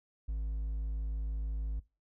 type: tone with hard clipping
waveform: triangle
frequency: 53.1 Hz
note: G#1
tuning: 39 cents sharp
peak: -33 dBFS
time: 0.28-1.8 s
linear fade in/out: 10 ms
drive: 5 dB
effects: noise-tail reverb RT60 0.3 s tail -23 dB re dry